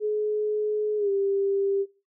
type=tone with pitch glide; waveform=sine; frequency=423.6 to 395.2 Hz; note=G#4 to G4; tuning=+34 to +14 cents; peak=-22 dBFS; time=0-1.86 s; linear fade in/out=50 ms; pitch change=-120 cents; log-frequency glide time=0.97-1.1 s; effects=noise-tail reverb RT60 0.3 s tail -18 dB re dry